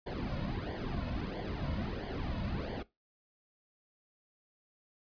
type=noise with flanger; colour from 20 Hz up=brown; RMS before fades=-37 dBFS; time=0.06-2.83 s; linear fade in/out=10 ms; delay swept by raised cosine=0.76 to 2.56 ms; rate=1.5 Hz; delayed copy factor=-0.8; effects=noise-tail reverb RT60 0.2 s tail -19 dB re dry + resampled to 11025 Hz